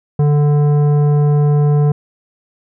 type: tone with tanh clipping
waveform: triangle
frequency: 146.83 Hz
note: D3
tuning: in tune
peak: -11 dBFS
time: 0.19-1.92 s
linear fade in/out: 5 ms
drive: 16 dB
effects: none